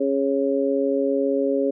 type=harmonic tone; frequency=137.9 Hz; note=C#3; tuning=9 cents flat; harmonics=2 / 3 / 4; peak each=-23 / -23 / -23 dBFS; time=0-1.71 s; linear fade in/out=10 ms; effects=none